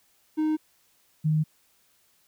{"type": "tone pair in turn", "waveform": ["triangle", "sine"], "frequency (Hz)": [310, 155], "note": ["D#4", "D#3"], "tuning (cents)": [-6, -6], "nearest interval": "octave", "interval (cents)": 1200, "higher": "first", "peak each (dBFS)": -20, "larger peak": "neither", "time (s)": [[0.37, 0.57], [1.24, 1.44]], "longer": "neither", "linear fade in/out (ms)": 20, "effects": ["white hiss -65 dBFS RMS until 2.27 s"]}